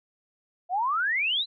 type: exponential sweep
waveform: sine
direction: up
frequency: 686 to 4128 Hz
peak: -23 dBFS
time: 0.69-1.46 s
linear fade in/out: 50 ms
effects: none